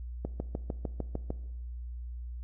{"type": "click train", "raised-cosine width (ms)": 2, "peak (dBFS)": -20, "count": 8, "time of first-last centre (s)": [0.25, 1.304], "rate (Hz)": 6.64, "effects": ["noise-tail reverb RT60 1.0 s tail -18 dB re dry", "added 60 Hz sine -37 dBFS peak until 2.43 s"]}